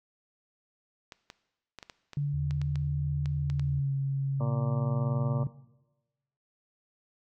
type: clicks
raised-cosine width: 0.2 ms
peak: -26 dBFS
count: 12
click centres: 1.122 / 1.301 / 1.787 / 1.828 / 1.898 / 2.133 / 2.509 / 2.616 / 2.757 / 3.258 / 3.5 / 3.596 s
type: tone with pitch glide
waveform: sine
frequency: 143.6 to 137.04 Hz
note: D3 to C#3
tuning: -39 to -19 cents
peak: -26 dBFS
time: 2.17-5.47 s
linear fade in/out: 2 ms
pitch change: -80 cents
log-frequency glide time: 3.36-3.93 s
type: tone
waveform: sine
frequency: 80 Hz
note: D#2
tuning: 49 cents sharp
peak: -34 dBFS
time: 2.33-3.8 s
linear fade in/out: 10 ms
type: harmonic tone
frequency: 116.54 Hz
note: A#2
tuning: in tune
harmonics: 1 / 2 / 3 / 4 / 5 / 6 / 7 / 8 / 9 / 10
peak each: -34 / -37 / -46 / -43 / -38 / -49 / -50 / -45 / -48 / -46 dBFS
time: 4.4-5.44 s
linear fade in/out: 5 ms
effects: noise-tail reverb RT60 1.0 s tail -17 dB re dry